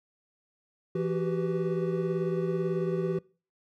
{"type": "tone cluster", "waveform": "triangle", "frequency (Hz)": [167.4, 377.7, 395.8, 494.9], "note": ["E3", "F#4", "G4", "B4"], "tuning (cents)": [27, 36, 17, 4], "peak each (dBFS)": [-29, -28, -33, -34], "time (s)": [0.95, 3.19], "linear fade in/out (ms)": 5, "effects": ["noise-tail reverb RT60 0.4 s tail -24 dB re dry"]}